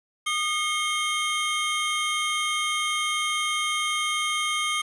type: tone cluster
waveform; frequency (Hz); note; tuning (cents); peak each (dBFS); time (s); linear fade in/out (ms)
square; 1224 / 2162 / 3163; D#6 / C#7 / G7; -29 / -44 / +15; -29; 0.26-4.82; 10
effects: resampled to 24000 Hz + 8-bit